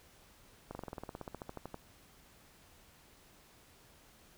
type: slowing click train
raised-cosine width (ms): 1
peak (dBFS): -28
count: 18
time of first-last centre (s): 0.71-1.744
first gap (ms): 40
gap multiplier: 1.05
effects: pink hiss -62 dBFS RMS until 4.37 s